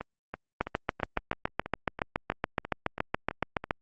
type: two click trains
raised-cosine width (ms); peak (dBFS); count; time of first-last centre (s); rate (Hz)
0.5; -20 / -11; 12 / 23; 0.01-3.64 / 0.61-3.709; 3.03 / 7.1
effects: Opus 24 kbps